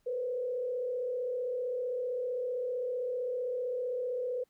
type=tone with frequency modulation; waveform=sine; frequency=497.8 Hz; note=B4; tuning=14 cents sharp; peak=-31 dBFS; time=0.06-4.44 s; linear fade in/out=10 ms; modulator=35.5 Hz; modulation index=0.64; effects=pink hiss -75 dBFS RMS until 4.49 s